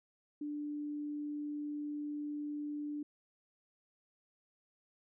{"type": "tone", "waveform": "sine", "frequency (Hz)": 294.9, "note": "D4", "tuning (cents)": 7, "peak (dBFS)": -37, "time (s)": [0.41, 3.03], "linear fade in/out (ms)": 5, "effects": []}